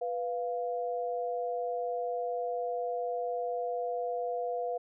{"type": "tone pair together", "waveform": "sine", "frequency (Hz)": [492.9, 697.1], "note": ["B4", "F5"], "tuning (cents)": [-3, -3], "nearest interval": "tritone", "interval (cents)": 600, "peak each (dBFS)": [-33, -34], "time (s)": [0.01, 4.78], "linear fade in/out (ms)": 10, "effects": []}